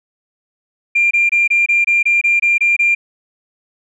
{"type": "tone bursts", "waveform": "sine", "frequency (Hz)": 2388, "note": "D7", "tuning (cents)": 28, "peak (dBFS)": -9, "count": 11, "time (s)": [0.95, 2.95], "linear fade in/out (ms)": 10, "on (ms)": 160, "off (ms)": 24, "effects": ["tanh soft clip ceiling -5 dBFS"]}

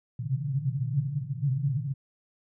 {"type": "band-pass noise", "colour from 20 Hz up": "white", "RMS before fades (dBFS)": -29, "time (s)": [0.19, 1.94], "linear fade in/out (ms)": 2, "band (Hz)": [120, 150], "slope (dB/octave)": 96, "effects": []}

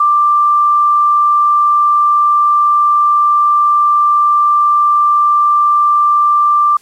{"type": "tone", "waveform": "sine", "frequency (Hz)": 1181, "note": "D6", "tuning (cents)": 9, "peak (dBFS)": -7, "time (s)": [0, 6.77], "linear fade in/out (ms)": 5, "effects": ["white hiss -47 dBFS RMS until 6.81 s", "low-pass 11000 Hz 12 dB/octave"]}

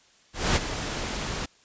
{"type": "noise with ADSR envelope", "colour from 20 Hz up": "pink", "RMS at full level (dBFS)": -21, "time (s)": [0.33, 1.46], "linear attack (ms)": 230, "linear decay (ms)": 24, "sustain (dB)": -10, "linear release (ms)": 9, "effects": ["white hiss -59 dBFS RMS until 1.64 s", "resampled to 16000 Hz"]}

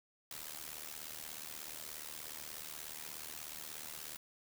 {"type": "noise with amplitude modulation", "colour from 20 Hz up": "white", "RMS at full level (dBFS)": -43, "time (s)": [0.31, 4.17], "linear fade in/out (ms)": 2, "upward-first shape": "sine", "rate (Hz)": 76.7, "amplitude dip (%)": 85, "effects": []}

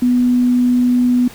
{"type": "tone", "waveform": "sine", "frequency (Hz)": 246.9, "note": "B3", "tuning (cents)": 0, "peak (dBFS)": -10, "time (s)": [0.02, 1.28], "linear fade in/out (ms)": 5, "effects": ["pink hiss -38 dBFS RMS until 1.34 s"]}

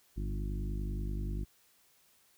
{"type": "harmonic tone with a mistuned harmonic", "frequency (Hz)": 50.3, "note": "G1", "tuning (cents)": 45, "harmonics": [1, 2, 3, 4, 5, 6, 7], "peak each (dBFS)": [-34, -42, -44, -45, -50, -49, -50], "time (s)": [0.16, 1.45], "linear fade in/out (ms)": 20, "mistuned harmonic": 3, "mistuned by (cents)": -37, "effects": ["white hiss -67 dBFS RMS until 2.37 s"]}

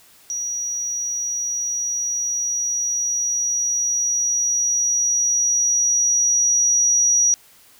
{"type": "tone with level ramp", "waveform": "sine", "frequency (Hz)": 5790, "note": "F#8", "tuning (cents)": -38, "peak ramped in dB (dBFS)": [-23, -13], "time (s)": [0.3, 7.34], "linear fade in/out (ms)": 0, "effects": ["white hiss -51 dBFS RMS until 7.79 s"]}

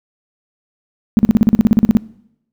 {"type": "tone bursts", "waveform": "sine", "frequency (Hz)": 220, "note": "A3", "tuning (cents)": 0, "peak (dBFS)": -5, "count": 14, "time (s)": [1.17, 1.97], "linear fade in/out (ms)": 0, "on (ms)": 20, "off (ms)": 40, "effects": ["noise-tail reverb RT60 0.8 s tail -22 dB re dry"]}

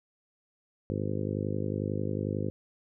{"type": "harmonic tone", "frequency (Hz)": 51.1, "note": "G#1", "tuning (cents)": -27, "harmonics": [2, 3, 4, 5, 6, 7, 8, 9, 10], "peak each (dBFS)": [-34, -36, -37, -38, -39, -39, -40, -41, -41], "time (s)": [0.9, 2.5], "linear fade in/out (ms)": 0, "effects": []}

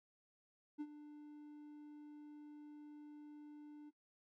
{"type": "tone with ADSR envelope", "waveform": "triangle", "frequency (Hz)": 297, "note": "D4", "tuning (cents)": 20, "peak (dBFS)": -37, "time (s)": [0.78, 3.91], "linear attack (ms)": 29, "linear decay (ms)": 52, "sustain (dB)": -13, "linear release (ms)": 26, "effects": ["noise-tail reverb RT60 0.1 s tail -21 dB re dry"]}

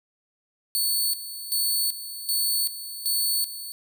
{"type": "tone with tremolo", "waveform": "10% pulse", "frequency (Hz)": 4446, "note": "C#8", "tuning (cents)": 4, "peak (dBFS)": -15, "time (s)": [0.75, 3.72], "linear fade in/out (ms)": 0, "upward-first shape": "square", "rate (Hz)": 1.3, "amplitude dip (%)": 75, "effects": []}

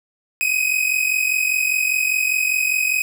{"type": "tone pair together", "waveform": "45% pulse", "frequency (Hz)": [2493, 2538], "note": ["D#7", "D#7"], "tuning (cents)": [3, 34], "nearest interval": "unison", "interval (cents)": 31, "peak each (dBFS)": -20, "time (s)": [0.41, 3.02], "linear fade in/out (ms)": 0, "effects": []}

